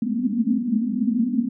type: band-pass noise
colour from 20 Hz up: pink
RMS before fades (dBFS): -22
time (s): 0.02-1.49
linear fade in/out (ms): 5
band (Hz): 210 to 260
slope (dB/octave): 96
effects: none